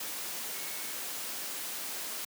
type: tone in noise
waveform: sine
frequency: 2200 Hz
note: C#7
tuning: 14 cents flat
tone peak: -49 dBFS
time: 0.54-0.92 s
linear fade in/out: 5 ms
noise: white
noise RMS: -38 dBFS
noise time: 0-2.25 s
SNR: -14 dB
effects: high-pass 200 Hz 12 dB/octave